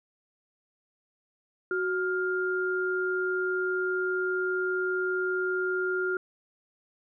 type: tone pair together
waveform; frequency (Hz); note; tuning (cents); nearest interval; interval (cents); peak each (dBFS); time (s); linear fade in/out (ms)
sine; 370 / 1405; F#4 / F6; 0 / +10; octave + major seventh; 2310; -28 / -29; 1.71-6.17; 2
effects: none